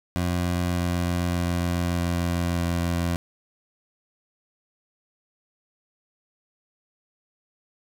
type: tone with pitch steps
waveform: 20% pulse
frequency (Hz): 88.2 / 87.64 / 87.09 / 86.53 / 85.99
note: F2 / F2 / F2 / F2 / F2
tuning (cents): +18 / +7 / -4 / -15 / -26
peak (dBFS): -18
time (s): 0.16-3.16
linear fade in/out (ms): 0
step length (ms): 600
effects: none